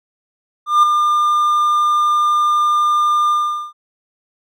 triangle tone with ADSR envelope, 1202 Hz, D6, 40 cents sharp, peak -4 dBFS, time 0.66-3.73 s, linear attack 170 ms, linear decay 7 ms, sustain -6 dB, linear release 420 ms, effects none

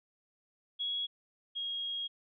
sine tone pair in turn, 3333 / 3274 Hz, G#7 / G#7, +5 / -25 cents, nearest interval unison, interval 30 cents, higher first, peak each -32 / -34 dBFS, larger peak first, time 0.79-1.07 / 1.55-2.08 s, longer second, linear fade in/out 20 ms, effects none

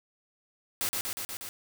white noise with echo, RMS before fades -30 dBFS, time 0.81-0.89 s, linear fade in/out 0 ms, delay 120 ms, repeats 5, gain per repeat -2 dB, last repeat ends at 1.49 s, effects none

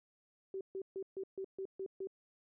sine tone bursts, 384.7 Hz, G4, 33 cents flat, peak -38 dBFS, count 8, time 0.54-2.072 s, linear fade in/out 2 ms, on 69 ms, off 140 ms, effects none

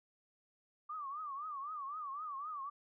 sine tone with vibrato, 1169 Hz, D6, 8 cents flat, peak -40 dBFS, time 0.89-2.7 s, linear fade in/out 10 ms, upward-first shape triangle, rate 3.9 Hz, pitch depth 170 cents each way, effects none

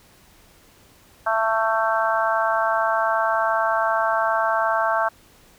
harmonic tone, 222.6 Hz, A3, 20 cents sharp, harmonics 3 / 4 / 5 / 6 / 7, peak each -23 / -24 / -25 / -26 / -26 dBFS, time 1.26-5.09 s, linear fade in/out 10 ms, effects pink hiss -53 dBFS RMS until 5.58 s

